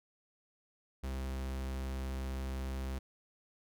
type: tone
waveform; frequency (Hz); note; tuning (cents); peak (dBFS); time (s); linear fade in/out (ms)
45% pulse; 65.9; C2; +13; -36; 1.03-2.99; 10
effects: none